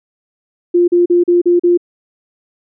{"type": "tone bursts", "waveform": "sine", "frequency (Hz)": 350, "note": "F4", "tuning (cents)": 4, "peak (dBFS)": -7, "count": 6, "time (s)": [0.74, 1.775], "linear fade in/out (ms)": 10, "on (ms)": 140, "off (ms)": 39, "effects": []}